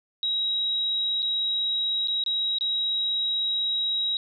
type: tone with dropouts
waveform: sine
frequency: 3834 Hz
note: A#7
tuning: 48 cents sharp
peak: -23 dBFS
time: 0.23-4.17 s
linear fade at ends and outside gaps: 1 ms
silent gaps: 1.222-1.227 / 2.074-2.082 / 2.238-2.262 / 2.585-2.609 s
effects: none

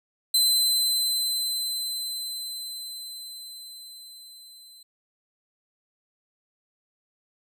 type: tone with level ramp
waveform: sawtooth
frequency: 4055 Hz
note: B7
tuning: 45 cents sharp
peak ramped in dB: -15 to -45 dBFS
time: 0.34-4.83 s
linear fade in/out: 5 ms
effects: none

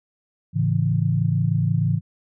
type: chord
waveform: sine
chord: A major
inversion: none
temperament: equal with one note detuned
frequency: 108.24 / 138.59 / 164.81 Hz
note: A2 / C#3 / E3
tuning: -28 / 0 / 0 cents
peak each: -22 dBFS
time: 0.53-2.01 s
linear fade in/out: 50 ms
effects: none

